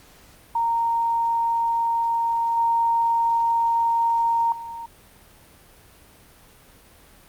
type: tone with level steps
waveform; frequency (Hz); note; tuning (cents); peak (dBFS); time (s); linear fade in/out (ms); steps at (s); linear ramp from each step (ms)
sine; 926; A#5; -12; -19 / -17 / -31; 0.55-4.86; 5; 2.57 / 4.52; 2
effects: pink hiss -51 dBFS RMS until 7.28 s + Opus 48 kbps